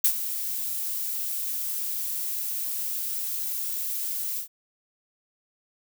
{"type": "noise with ADSR envelope", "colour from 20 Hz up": "violet", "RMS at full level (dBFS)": -18, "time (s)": [0.04, 4.48], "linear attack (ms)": 7, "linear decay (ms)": 76, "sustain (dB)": -12, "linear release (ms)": 99, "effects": []}